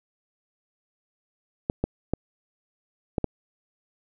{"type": "clicks", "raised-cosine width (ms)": 2, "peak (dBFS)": -10, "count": 5, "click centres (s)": [1.699, 1.84, 2.136, 3.182, 3.243], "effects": []}